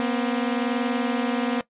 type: tone pair together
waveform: sawtooth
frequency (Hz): 238.7 / 259.6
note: A#3 / C4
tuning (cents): +41 / -13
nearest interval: minor second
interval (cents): 146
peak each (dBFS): -20 / -23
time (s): 0-1.61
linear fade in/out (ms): 0
effects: noise-tail reverb RT60 0.1 s tail -18 dB re dry + resampled to 8000 Hz